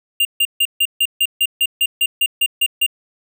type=tone bursts; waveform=square; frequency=2800 Hz; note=F7; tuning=4 cents sharp; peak=-13 dBFS; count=14; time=0.2-2.864 s; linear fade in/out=5 ms; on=51 ms; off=150 ms; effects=none